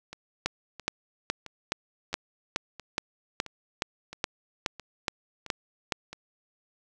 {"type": "two click trains", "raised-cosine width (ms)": 0.2, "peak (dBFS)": [-9, -23], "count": [14, 10], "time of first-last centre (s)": [[0.46, 5.922], [0.13, 6.13]], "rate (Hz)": [2.38, 1.5], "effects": []}